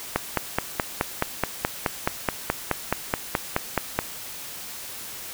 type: click train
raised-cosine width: 0.5 ms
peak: -5 dBFS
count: 19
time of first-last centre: 0.16-3.99 s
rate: 4.7 Hz
effects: white hiss -37 dBFS RMS until 5.33 s